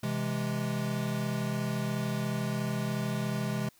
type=chord; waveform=square; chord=C augmented; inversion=none; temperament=equal; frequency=130.81 / 164.81 / 207.7 Hz; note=C3 / E3 / G#3; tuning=0 / 0 / 0 cents; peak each=-34 / -37 / -34 dBFS; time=0.03-3.69 s; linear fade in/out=5 ms; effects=white hiss -63 dBFS RMS until 3.79 s